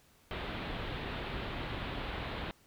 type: low-pass noise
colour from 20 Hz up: pink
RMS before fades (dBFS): -39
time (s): 0.31-2.51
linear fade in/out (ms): 0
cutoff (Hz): 3900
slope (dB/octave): 48
effects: pink hiss -65 dBFS RMS until 2.66 s